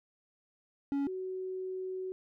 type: tone pair in turn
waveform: triangle / sine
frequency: 280 / 373.8 Hz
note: C#4 / F#4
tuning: +18 / +18 cents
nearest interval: perfect fourth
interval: 500 cents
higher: second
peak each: -27 / -35 dBFS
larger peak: first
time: 0.92-1.07 / 1.07-2.12 s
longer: second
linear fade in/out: 0 ms
effects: none